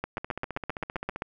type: two click trains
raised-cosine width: 0.5 ms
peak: -15 / -19 dBFS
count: 10 / 16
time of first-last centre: 0.04-1.221 / 0.18-1.16 s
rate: 7.62 / 15.3 Hz
effects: none